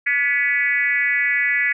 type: tone with frequency modulation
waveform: sine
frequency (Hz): 1975.5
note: B6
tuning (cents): 0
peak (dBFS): -16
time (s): 0.06-1.73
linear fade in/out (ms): 10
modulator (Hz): 266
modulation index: 1.2
effects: none